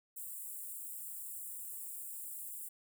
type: high-pass noise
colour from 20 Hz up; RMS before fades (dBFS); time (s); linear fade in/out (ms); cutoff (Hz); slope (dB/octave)
white; -45; 0.16-2.69; 10; 7500; 96
effects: none